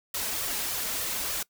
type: noise with flanger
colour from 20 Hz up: white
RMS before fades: -31 dBFS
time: 0.14-1.43 s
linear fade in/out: 5 ms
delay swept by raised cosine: 1.6 to 4.8 ms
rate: 3.4 Hz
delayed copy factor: +0.65
effects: noise-tail reverb RT60 0.1 s tail -22 dB re dry